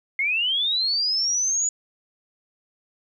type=linear sweep; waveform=sine; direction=up; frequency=2100 to 6930 Hz; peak=-20 dBFS; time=0.19-1.69 s; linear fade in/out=2 ms; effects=10-bit